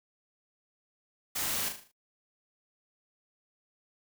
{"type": "noise with echo", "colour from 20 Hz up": "white", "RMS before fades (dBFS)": -33, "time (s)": [1.35, 1.69], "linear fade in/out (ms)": 10, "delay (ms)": 38, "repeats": 6, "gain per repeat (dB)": -6, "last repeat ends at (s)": 1.918, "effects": ["noise-tail reverb RT60 0.1 s tail -21 dB re dry"]}